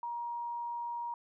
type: tone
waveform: sine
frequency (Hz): 947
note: A#5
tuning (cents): +27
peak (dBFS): -35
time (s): 0.03-1.14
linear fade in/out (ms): 2
effects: none